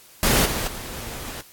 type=noise with level steps; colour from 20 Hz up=pink; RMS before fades=-18 / -26 / -34 dBFS; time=0.23-1.41 s; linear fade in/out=0 ms; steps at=0.45 / 0.67 s; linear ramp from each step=10 ms; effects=white hiss -49 dBFS RMS until 1.52 s + AAC 64 kbps